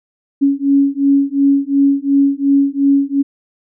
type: beating tone pair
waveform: sine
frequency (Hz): 277 / 279.8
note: C#4 / C#4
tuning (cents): -1 / +16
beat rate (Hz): 2.8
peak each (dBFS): -13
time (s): 0.41-3.23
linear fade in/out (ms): 20
effects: none